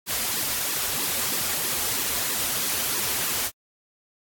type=noise with flanger; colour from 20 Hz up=white; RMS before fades=-26 dBFS; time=0.06-3.51 s; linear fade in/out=50 ms; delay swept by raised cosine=1.3 to 6.6 ms; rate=3.1 Hz; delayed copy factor=-1; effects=AAC 64 kbps